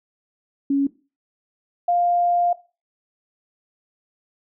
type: tone pair in turn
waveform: sine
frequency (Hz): 278.1 / 700.8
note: C#4 / F5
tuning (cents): +6 / +6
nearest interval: octave + major third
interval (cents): 1600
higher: second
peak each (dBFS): -16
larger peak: neither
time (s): 0.7-0.87 / 1.88-2.53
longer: second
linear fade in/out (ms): 5
effects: noise-tail reverb RT60 0.3 s tail -17 dB re dry